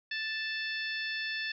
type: harmonic tone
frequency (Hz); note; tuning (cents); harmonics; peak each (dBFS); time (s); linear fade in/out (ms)
880; A5; 0; 2 / 3 / 4 / 5 / 6; -35 / -39 / -41 / -43 / -45; 0.11-1.52; 5
effects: none